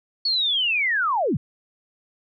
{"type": "linear sweep", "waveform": "sine", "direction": "down", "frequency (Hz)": [4446, 94.9], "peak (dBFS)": -19, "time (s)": [0.25, 1.37], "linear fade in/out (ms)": 5, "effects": []}